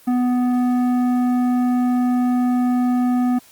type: tone with tanh clipping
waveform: sine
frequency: 247.9 Hz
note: B3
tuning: 7 cents sharp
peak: -17 dBFS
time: 0.07-3.39 s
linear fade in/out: 10 ms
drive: 11 dB
effects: white hiss -49 dBFS RMS until 3.51 s + Opus 24 kbps

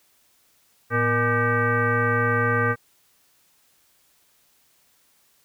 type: tone with frequency modulation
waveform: sine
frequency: 832 Hz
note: G#5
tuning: 3 cents sharp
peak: -18 dBFS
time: 0.9-2.76 s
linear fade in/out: 50 ms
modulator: 360 Hz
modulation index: 2.7
effects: white hiss -62 dBFS RMS until 5.44 s

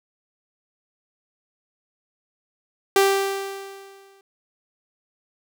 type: tone with exponential decay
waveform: sawtooth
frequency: 392 Hz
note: G4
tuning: in tune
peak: -9 dBFS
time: 2.96-4.21 s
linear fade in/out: 2 ms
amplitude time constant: 270 ms
effects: none

